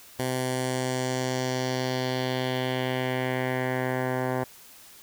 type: tone with low-pass filter sweep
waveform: 10% pulse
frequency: 128.3 Hz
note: C3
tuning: 34 cents flat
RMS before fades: -28 dBFS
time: 0.19-4.44 s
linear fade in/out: 5 ms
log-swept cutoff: 12000 to 1300 Hz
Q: 1.9
effects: white hiss -50 dBFS RMS until 5.02 s